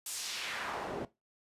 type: noise with band-pass filter sweep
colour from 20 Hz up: pink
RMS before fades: -39 dBFS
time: 0.06-1.05 s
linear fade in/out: 2 ms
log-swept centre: 10000 to 350 Hz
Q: 1.2
effects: noise-tail reverb RT60 0.2 s tail -17 dB re dry + resampled to 32000 Hz